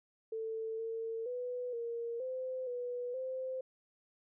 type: tone with pitch steps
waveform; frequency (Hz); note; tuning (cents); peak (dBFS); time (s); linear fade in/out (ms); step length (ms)
sine; 445.3 / 452 / 494.8 / 467.3 / 515 / 490.1 / 519; A4 / A4 / B4 / A#4 / C5 / B4 / C5; +21 / +47 / +3 / +4 / -28 / -13 / -14; -36; 0.32-3.61; 5; 470
effects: none